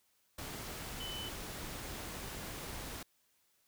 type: tone in noise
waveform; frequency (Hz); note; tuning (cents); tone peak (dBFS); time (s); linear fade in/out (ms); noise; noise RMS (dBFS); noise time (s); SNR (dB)
sine; 3018; F#7; +34; -42; 1-1.29; 5; pink; -44; 0.38-3.03; -1
effects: white hiss -74 dBFS RMS until 3.67 s